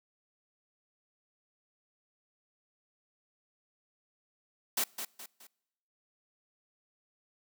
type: noise with echo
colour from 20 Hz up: white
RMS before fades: -30 dBFS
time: 4.77-4.84 s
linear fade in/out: 5 ms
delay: 210 ms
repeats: 3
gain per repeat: -8 dB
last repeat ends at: 5.47 s
effects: noise-tail reverb RT60 1.0 s tail -26 dB re dry + high-pass 200 Hz 12 dB/octave